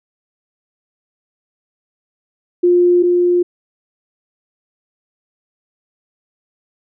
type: tone pair in turn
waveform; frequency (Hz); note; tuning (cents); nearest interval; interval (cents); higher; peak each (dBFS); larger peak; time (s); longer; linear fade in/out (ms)
sine; 353.4 / 353.4; F4 / F4; +21 / +21; unison; 0; neither; -8 / -10; first; 2.63-3.03 / 3.03-3.43; neither; 10
effects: none